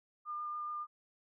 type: tone with vibrato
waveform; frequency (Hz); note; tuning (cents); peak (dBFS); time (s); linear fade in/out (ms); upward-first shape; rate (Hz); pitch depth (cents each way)
sine; 1206; D6; +46; -37; 0.25-0.87; 50; sine; 7.1; 9
effects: none